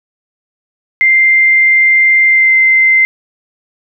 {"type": "tone with pitch glide", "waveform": "sine", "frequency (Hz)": [2093, 2077], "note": ["C7", "C7"], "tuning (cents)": [0, -13], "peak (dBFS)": -5, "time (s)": [1.01, 3.05], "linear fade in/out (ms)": 0, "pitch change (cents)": -13, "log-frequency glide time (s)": [2.27, 2.53], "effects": []}